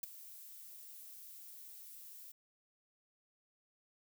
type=noise with ADSR envelope; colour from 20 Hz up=violet; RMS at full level=-36 dBFS; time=0.03-2.32 s; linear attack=6 ms; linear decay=8 ms; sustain=-17 dB; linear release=7 ms; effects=none

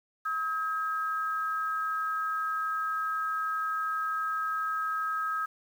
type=tone pair together; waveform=sine; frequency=1278.7 / 1611 Hz; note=D#6 / G6; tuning=+47 / +47 cents; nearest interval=major third; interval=400 cents; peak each=-29 / -35 dBFS; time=0.25-5.46 s; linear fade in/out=10 ms; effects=9-bit

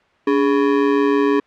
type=ring-modulated tone; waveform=square; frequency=350.5 Hz; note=F4; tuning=6 cents sharp; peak=-11 dBFS; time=0.27-1.4 s; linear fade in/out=5 ms; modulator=63.1 Hz; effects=white hiss -56 dBFS RMS until 1.46 s + low-pass 2000 Hz 12 dB/octave

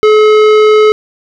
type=tone with tanh clipping; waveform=sine; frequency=428.1 Hz; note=A4; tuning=47 cents flat; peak=-5 dBFS; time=0.03-0.92 s; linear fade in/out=0 ms; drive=16 dB; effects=none

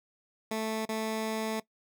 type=tone with dropouts; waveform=15% pulse; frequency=220 Hz; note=A3; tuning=in tune; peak=-24 dBFS; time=0.51-1.6 s; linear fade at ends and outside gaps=5 ms; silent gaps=0.854-0.889 s; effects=noise-tail reverb RT60 0.1 s tail -19 dB re dry

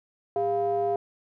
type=ring-modulated tone; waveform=triangle; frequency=147 Hz; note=D3; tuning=2 cents sharp; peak=-18 dBFS; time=0.36-0.96 s; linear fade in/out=2 ms; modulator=550 Hz; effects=none

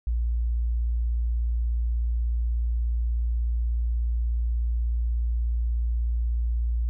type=tone; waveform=sine; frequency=58.27 Hz; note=A#1; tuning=in tune; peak=-22 dBFS; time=0.07-6.89 s; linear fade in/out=0 ms; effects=none

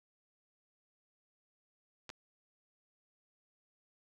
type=clicks; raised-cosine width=0.2 ms; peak=-28 dBFS; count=2; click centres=2.093 / 2.101 s; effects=none

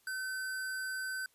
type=tone with sample-and-hold; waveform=sine; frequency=1524 Hz; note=G6; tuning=49 cents flat; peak=-35 dBFS; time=0.07-1.26 s; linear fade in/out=2 ms; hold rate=6300 Hz; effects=white hiss -70 dBFS RMS until 1.34 s + resampled to 32000 Hz

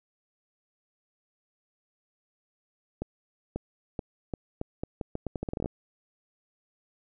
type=accelerating click train; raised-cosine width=2 ms; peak=-18 dBFS; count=18; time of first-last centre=3.02-5.659 s; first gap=540 ms; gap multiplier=0.8; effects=none

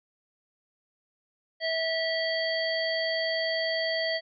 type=harmonic tone; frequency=650 Hz; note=E5; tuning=24 cents flat; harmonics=1 / 3 / 5 / 7; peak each=-29 / -31 / -36 / -33 dBFS; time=1.6-4.21 s; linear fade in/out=50 ms; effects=none

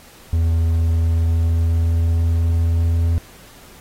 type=tone with pitch glide; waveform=triangle; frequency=82.41 to 83.61 Hz; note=E2 to E2; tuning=0 to +25 cents; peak=-12 dBFS; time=0.33-3.18 s; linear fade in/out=0 ms; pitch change=+25 cents; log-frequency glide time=0.74-3 s; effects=pink hiss -45 dBFS RMS until 3.8 s + AAC 48 kbps

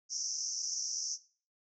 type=band-pass noise; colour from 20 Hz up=white; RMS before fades=-37 dBFS; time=0.09-1.18 s; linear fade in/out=50 ms; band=5400 to 6200 Hz; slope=96 dB/octave; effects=noise-tail reverb RT60 0.4 s tail -17 dB re dry

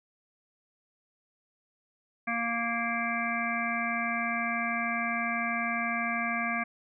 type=harmonic tone; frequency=233.1 Hz; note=A#3; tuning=in tune; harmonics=1 / 3 / 5 / 7 / 9 / 10; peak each=-35 / -35 / -35 / -35 / -35 / -35 dBFS; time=2.27-6.64 s; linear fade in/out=10 ms; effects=none

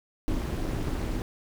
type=noise with amplitude modulation; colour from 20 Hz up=brown; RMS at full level=-26 dBFS; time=0.28-1.22 s; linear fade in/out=0 ms; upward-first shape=sine; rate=289 Hz; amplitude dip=80%; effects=none

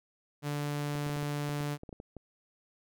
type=tone; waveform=sawtooth; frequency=146 Hz; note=D3; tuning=10 cents flat; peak=-28 dBFS; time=0.42-1.78 s; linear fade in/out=50 ms
type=clicks; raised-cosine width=2 ms; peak=-30 dBFS; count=12; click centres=0.954 / 1.066 / 1.096 / 1.164 / 1.229 / 1.493 / 1.607 / 1.834 / 1.892 / 1.928 / 2.001 / 2.167 s
effects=none

